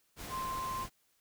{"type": "tone in noise", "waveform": "sine", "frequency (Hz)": 1046.5, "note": "C6", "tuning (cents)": 0, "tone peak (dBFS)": -35, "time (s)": [0.29, 0.87], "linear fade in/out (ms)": 50, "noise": "pink", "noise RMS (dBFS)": -44, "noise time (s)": [0.16, 0.9], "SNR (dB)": 6, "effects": ["white hiss -73 dBFS RMS until 1.2 s"]}